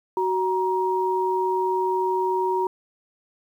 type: tone pair together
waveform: sine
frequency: 373.5 / 943 Hz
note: F#4 / A#5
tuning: +16 / +20 cents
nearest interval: octave + major third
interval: 1604 cents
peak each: -23 dBFS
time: 0.17-2.67 s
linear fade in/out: 2 ms
effects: 9-bit